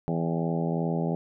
harmonic tone with a mistuned harmonic, 82.7 Hz, E2, 6 cents sharp, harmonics 2 / 3 / 4 / 5 / 6 / 7 / 8 / 9 / 10, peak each -27 / -33 / -36 / -34 / -39 / -37 / -39 / -39 / -42 dBFS, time 0.08-1.15 s, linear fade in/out 0 ms, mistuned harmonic 9, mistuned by +51 cents, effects none

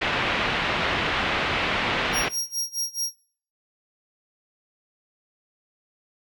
white low-pass noise, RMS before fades -25 dBFS, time 0.01-2.29 s, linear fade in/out 10 ms, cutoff 3000 Hz, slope 24 dB/octave
sawtooth tone with tremolo, 5620 Hz, F8, 10 cents sharp, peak -21 dBFS, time 2.12-3.13 s, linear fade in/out 50 ms, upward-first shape sine, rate 4.7 Hz, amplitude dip 95%
effects noise-tail reverb RT60 0.5 s tail -19 dB re dry

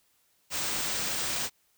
white band-stop noise, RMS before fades -31 dBFS, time 0.5-1.5 s, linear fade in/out 50 ms, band 9400 to 15000 Hz, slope 96 dB/octave, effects white hiss -69 dBFS RMS until 1.77 s

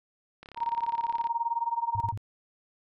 click train, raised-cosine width 0.3 ms, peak -29 dBFS, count 30, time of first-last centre 0.43-1.271 s, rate 34.5 Hz
sine tone with tremolo, 932.3 Hz, A#5, in tune, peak -23 dBFS, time 0.56-2.14 s, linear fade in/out 50 ms, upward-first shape sine, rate 19 Hz, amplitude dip 90%
sine tone bursts, 103.83 Hz, G#2, in tune, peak -31 dBFS, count 3, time 1.95-2.175 s, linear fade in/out 0 ms, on 51 ms, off 36 ms
effects none

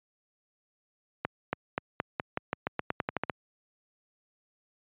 accelerating click train, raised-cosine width 0.5 ms, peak -13 dBFS, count 15, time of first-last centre 1.25-3.297 s, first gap 280 ms, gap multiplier 0.89, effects high-pass 100 Hz 12 dB/octave + resampled to 8000 Hz

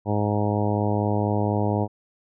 harmonic tone, 104.1 Hz, G#2, 5 cents sharp, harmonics 1 / 2 / 3 / 4 / 5 / 6 / 7 / 8 / 9, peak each -24 / -27 / -29 / -30 / -31 / -32 / -32 / -33 / -34 dBFS, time 0.05-1.88 s, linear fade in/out 50 ms, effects none

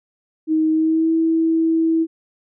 sine tone with pitch glide, 314.9 to 325.4 Hz, D#4 to E4, +21 to -22 cents, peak -14 dBFS, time 0.47-2.07 s, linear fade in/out 50 ms, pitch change +57 cents, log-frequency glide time 0.71-1.12 s, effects none

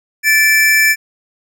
square tone pair together, 1752 / 2328 Hz, A6 / D7, -8 / -16 cents, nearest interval perfect fourth, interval 492 cents, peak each -12 dBFS, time 0.23-0.96 s, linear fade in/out 50 ms, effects none

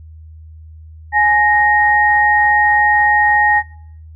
sine tone pair together, 838.8 / 1864.7 Hz, G#5 / A#6, +17 / 0 cents, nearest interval octave + major second, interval 1383 cents, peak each -12 dBFS, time 1.12-3.63 s, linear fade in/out 50 ms, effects noise-tail reverb RT60 0.6 s tail -20 dB re dry + added 79 Hz sine -34 dBFS peak until 4.15 s

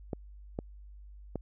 clicks, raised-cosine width 2 ms, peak -20 dBFS, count 3, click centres 0.132 / 0.589 / 1.357 s, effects added 50 Hz sine -47 dBFS peak until 1.41 s

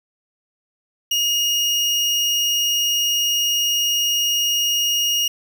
30% pulse tone, 2860 Hz, F7, 41 cents sharp, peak -14 dBFS, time 1.11-5.28 s, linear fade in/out 5 ms, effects 8-bit

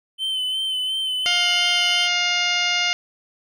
triangle tone with vibrato, 3064 Hz, G7, 40 cents flat, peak -20 dBFS, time 0.18-2.09 s, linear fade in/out 50 ms, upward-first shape sine, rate 2.8 Hz, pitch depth 31 cents each way
harmonic tone, 708 Hz, F5, 23 cents sharp, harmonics 1 / 2 / 3 / 4 / 5 / 6 / 7 / 8 / 9, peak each -30 / -28 / -23 / -23 / -29 / -32 / -29 / -35 / -34 dBFS, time 1.26-2.93 s, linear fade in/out 0 ms
effects none

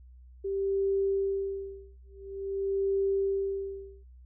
sine tone with tremolo, 391.8 Hz, G4, 1 cent flat, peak -24 dBFS, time 0.44-4.04 s, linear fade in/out 10 ms, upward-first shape sine, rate 0.48 Hz, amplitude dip 100%, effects added 62 Hz sine -49 dBFS peak until 4.25 s

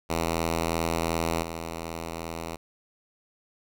5% pulse tone with level steps, 82.7 Hz, E2, 6 cents sharp, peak -14 / -22 dBFS, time 0.09-2.57 s, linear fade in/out 20 ms, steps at 1.42 s, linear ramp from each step 10 ms, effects none

